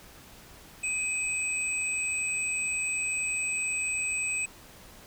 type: tone pair together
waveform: sine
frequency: 2525 / 8016 Hz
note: D#7 / B8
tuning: +25 / +25 cents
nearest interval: octave + minor sixth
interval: 2000 cents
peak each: -29 / -32 dBFS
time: 0.83-4.46 s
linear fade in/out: 10 ms
effects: pink hiss -51 dBFS RMS until 5.06 s